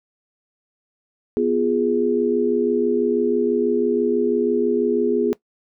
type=chord; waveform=sine; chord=F diminished; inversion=second; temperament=equal; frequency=246.9 / 349.2 / 415.3 Hz; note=Cb4 / F4 / Ab4; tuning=0 / 0 / 0 cents; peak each=-22 / -22 / -19 dBFS; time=1.37-5.33 s; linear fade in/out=0 ms; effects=noise-tail reverb RT60 0.1 s tail -19 dB re dry